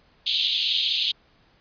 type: band-pass noise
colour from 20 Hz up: pink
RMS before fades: -24 dBFS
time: 0.26-1.12 s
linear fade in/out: 10 ms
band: 3100 to 4100 Hz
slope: 48 dB/octave
effects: pink hiss -60 dBFS RMS until 1.6 s + resampled to 11025 Hz